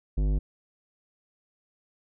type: tone with tanh clipping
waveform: sine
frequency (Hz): 50.6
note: G#1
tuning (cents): -44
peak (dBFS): -24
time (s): 0.17-0.39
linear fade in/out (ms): 10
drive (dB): 15
effects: none